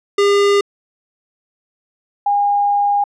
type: tone pair in turn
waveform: square / sine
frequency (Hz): 403.6 / 813.3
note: G#4 / G#5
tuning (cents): -49 / -36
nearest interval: octave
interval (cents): 1213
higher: second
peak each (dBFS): -11 / -12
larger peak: first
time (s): 0.18-0.61 / 2.26-3.04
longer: second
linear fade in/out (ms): 5
effects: low-pass 6000 Hz 12 dB/octave